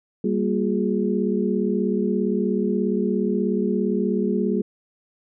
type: tone cluster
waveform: sine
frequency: 196.6 / 233.5 / 359.5 / 417.7 Hz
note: G3 / A#3 / F#4 / G#4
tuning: +5 / +3 / -50 / +10 cents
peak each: -23 / -25 / -26 / -26 dBFS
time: 0.24-4.62 s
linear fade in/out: 5 ms
effects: none